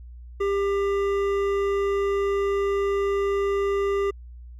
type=tone with hard clipping; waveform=sine; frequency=398.2 Hz; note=G4; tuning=27 cents sharp; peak=-23 dBFS; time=0.4-4.11 s; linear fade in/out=10 ms; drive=11 dB; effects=added 60 Hz sine -39 dBFS peak until 4.59 s